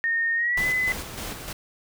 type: tone with pitch glide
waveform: sine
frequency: 1839 to 2017 Hz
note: A#6 to B6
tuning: -24 to +36 cents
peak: -21 dBFS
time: 0.04-0.92 s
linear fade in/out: 0 ms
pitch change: +160 cents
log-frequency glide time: 0.35-0.66 s
type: noise with tremolo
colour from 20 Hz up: pink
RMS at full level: -33 dBFS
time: 0.57-1.53 s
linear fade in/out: 5 ms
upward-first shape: square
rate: 3.3 Hz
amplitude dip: 45%
effects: none